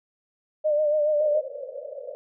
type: tone with vibrato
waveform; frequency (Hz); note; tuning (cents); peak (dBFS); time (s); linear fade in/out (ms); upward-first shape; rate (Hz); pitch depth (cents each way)
sine; 602; D5; +43; -19; 0.64-1.41; 20; sine; 7.1; 46
type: band-pass noise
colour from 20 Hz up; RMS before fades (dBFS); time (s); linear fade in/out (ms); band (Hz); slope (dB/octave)
pink; -36; 1.2-2.15; 0; 510 to 590; 96
effects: none